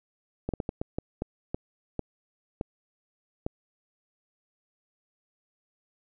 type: slowing click train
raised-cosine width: 2 ms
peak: -16 dBFS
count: 11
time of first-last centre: 0.49-3.464 s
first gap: 47 ms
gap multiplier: 1.38
effects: none